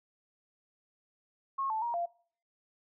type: tone with pitch steps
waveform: sine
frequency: 1086 / 877 / 945 / 690 Hz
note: C#6 / A5 / A#5 / F5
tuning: -36 / -6 / +23 / -21 cents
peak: -30 dBFS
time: 1.58-2.06 s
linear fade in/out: 10 ms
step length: 120 ms
effects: noise-tail reverb RT60 0.5 s tail -22 dB re dry